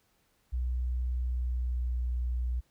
sine tone with pitch glide, 61.9 to 61.08 Hz, B1 to B1, +5 to -18 cents, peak -28 dBFS, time 0.52-2.61 s, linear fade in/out 20 ms, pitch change -23 cents, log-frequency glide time 1.16-1.98 s, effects pink hiss -71 dBFS RMS until 2.7 s

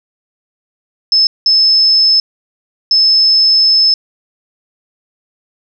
sine tone bursts at uneven times, 5230 Hz, E8, 15 cents flat, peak -6 dBFS, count 3, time 1.12-1.27 / 1.46-2.2 / 2.91-3.94 s, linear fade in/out 2 ms, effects none

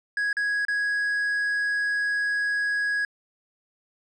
triangle tone with dropouts, 1661.2 Hz, G#6, in tune, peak -21 dBFS, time 0.17-3.05 s, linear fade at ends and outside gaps 2 ms, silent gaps 0.329-0.368 / 0.651-0.683 s, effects resampled to 22050 Hz

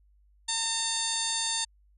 harmonic tone with a mistuned harmonic, 906 Hz, A#5, 50 cents flat, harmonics 1 / 2 / 3 / 4 / 5 / 6 / 7 / 8 / 9 / 10, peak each -38 / -40 / -43 / -33 / -34 / -44 / -37 / -35 / -40 / -36 dBFS, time 0.48-1.65 s, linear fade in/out 10 ms, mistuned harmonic 6, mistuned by -86 cents, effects added 50 Hz sine -59 dBFS peak until 1.97 s

